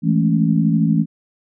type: chord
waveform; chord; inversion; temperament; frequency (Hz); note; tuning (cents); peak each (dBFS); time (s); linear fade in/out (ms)
sine; A major seventh; second; equal; 164.81 / 207.7 / 220 / 277.2; E3 / G#3 / A3 / C#4; 0 / 0 / 0 / 0; -16 / -22 / -18 / -21; 0.02-1.06; 50
effects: none